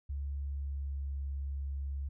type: tone with pitch glide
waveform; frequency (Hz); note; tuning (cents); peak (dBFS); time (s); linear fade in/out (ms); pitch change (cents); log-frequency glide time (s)
sine; 70.2 to 69.31; C#2 to C#2; +22 to 0; -34; 0.09-2.09; 10; -22; 0.28-1.11
effects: none